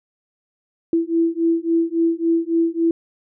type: beating tone pair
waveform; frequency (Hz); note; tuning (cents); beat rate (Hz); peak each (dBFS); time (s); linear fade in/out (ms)
sine; 330.4 / 334; E4 / E4; +4 / +23; 3.6; -19; 0.93-2.91; 2
effects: none